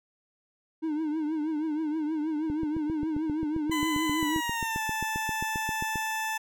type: tone with vibrato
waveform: triangle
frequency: 308.9 Hz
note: D#4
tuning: 12 cents flat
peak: -25 dBFS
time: 0.82-4.41 s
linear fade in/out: 20 ms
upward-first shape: triangle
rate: 6.3 Hz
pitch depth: 96 cents each way
type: click train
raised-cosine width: 3 ms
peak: -22 dBFS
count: 27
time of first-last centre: 2.5-5.957 s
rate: 7.52 Hz
type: tone with pitch glide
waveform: 20% pulse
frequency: 1008 to 877.5 Hz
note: B5 to A5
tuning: +35 to -5 cents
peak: -24 dBFS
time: 3.71-6.38 s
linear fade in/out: 10 ms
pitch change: -240 cents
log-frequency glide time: 4.16-4.81 s
effects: none